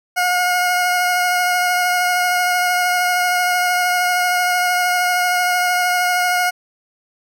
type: tone with vibrato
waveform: 20% pulse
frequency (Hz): 720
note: F#5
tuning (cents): -47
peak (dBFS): -10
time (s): 0.16-6.51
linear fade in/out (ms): 20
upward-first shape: sine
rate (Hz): 13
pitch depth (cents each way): 14
effects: none